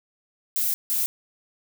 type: noise bursts at uneven times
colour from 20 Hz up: violet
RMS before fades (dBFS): -24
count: 2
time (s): 0.56-0.74 / 0.9-1.06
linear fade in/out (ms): 0
effects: none